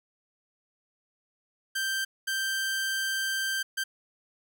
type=tone bursts at uneven times; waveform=sawtooth; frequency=1568 Hz; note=G6; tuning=in tune; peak=-24 dBFS; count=3; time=1.75-2.05 / 2.27-3.63 / 3.77-3.84 s; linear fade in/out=10 ms; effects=none